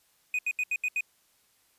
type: tone bursts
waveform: triangle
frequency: 2489 Hz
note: D#7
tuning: in tune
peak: -24 dBFS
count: 6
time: 0.34-1.008 s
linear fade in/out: 2 ms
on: 48 ms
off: 76 ms
effects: white hiss -67 dBFS RMS until 1.78 s + resampled to 32000 Hz